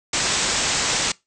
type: low-pass noise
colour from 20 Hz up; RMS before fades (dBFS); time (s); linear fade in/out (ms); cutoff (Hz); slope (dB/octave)
white; -22; 0.13-1.12; 5; 8200; 96
effects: noise-tail reverb RT60 0.2 s tail -22 dB re dry